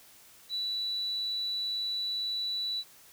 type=tone; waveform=sine; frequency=3951 Hz; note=B7; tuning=in tune; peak=-30 dBFS; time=0.49-2.84 s; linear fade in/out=50 ms; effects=white hiss -56 dBFS RMS until 3.12 s